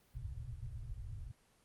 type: low-pass noise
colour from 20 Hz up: white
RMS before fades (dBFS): -45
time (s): 0.14-1.32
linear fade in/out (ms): 10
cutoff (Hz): 130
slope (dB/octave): 96
effects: pink hiss -70 dBFS RMS until 1.64 s + Opus 24 kbps